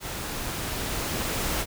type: noise with level ramp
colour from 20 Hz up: pink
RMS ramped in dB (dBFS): -34 to -27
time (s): 0-1.66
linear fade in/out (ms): 50
effects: none